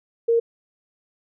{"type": "tone", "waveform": "sine", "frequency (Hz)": 463.4, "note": "A#4", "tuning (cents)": -10, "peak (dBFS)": -15, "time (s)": [0.28, 0.4], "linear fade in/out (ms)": 10, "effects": []}